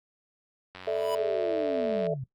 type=click train; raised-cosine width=0.3 ms; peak=-26 dBFS; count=123; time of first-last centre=0.75-2.067 s; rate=92.6 Hz
type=tone with exponential growth; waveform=square; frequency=987.8 Hz; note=B5; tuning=in tune; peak=-31 dBFS; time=0.81-1.15 s; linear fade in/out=2 ms; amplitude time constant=73 ms
type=chord; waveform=sine; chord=A suspended fourth; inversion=none; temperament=equal; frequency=440 / 587.3 / 659.3 Hz; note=A4 / D5 / E5; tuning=0 / 0 / 0 cents; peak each=-29 / -31 / -29 dBFS; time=0.87-2.14 s; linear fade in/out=5 ms
type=linear sweep; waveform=sine; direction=down; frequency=439.9 to 123.9 Hz; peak=-32 dBFS; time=1.16-2.24 s; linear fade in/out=5 ms
effects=noise-tail reverb RT60 0.1 s tail -19 dB re dry + Opus 48 kbps